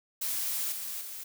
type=noise with level steps; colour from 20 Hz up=blue; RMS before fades=-32 / -37 / -41 dBFS; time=0.21-1.24 s; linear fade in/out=10 ms; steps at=0.72 / 1.01 s; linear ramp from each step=2 ms; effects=none